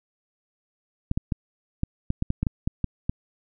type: clicks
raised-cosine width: 5 ms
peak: -11 dBFS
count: 12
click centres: 1.114 / 1.175 / 1.322 / 1.834 / 2.104 / 2.224 / 2.304 / 2.43 / 2.468 / 2.675 / 2.843 / 3.095 s
effects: none